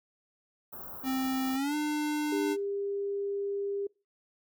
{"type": "band-stop noise", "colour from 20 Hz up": "white", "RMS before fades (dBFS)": -43, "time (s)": [0.72, 1.57], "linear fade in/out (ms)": 10, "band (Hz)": [1400, 14000], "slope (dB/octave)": 48}
{"type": "tone with pitch glide", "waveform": "square", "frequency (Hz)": [262.8, 300.1], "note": ["C4", "D4"], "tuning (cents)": [8, 38], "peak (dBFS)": -29, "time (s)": [1.03, 2.57], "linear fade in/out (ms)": 50, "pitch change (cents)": 230, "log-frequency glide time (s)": [1.54, 1.75]}
{"type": "tone", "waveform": "sine", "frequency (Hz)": 400.5, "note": "G4", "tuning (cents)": 37, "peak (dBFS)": -30, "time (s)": [2.32, 3.87], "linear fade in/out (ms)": 5}
{"effects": ["noise-tail reverb RT60 0.3 s tail -25 dB re dry"]}